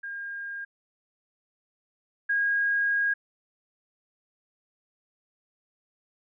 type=tone pair in turn; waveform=sine; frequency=1614 / 1634.6 Hz; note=G#6 / G#6; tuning=-50 / -28 cents; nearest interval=unison; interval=22 cents; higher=second; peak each=-33 / -22 dBFS; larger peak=second; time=0.03-0.65 / 2.29-3.14 s; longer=second; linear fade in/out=10 ms; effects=none